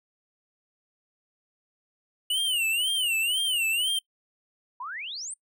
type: tone with vibrato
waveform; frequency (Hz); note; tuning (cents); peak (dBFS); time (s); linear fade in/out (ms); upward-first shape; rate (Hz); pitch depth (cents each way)
square; 2900; F#7; -35; -24; 2.3-3.99; 5; sine; 2; 170
type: exponential sweep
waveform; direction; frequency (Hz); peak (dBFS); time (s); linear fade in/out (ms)
sine; up; 932.3 to 9300; -33; 4.8-5.34; 5
effects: noise-tail reverb RT60 0.1 s tail -24 dB re dry